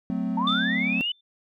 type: chord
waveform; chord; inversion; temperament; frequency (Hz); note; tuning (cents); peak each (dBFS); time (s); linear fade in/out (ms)
triangle; F# diminished; none; equal with one note detuned; 185 / 220 / 257.6; F#3 / A3 / C4; 0 / 0 / -27; -27; 0.1-1.01; 0
type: linear sweep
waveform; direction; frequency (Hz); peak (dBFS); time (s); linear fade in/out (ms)
sine; up; 871 to 3022; -24; 0.37-1.12; 5
type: tone with exponential decay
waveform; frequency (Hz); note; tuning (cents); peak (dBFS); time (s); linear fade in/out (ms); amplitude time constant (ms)
sine; 3553; A7; +16; -21; 0.47-1.21; 5; 160
effects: tanh soft clip ceiling -8 dBFS